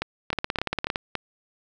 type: two click trains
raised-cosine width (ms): 0.3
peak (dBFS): -10 / -9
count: 5 / 12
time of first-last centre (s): 0.02-1.153 / 0.33-0.959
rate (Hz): 3.53 / 17.5
effects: none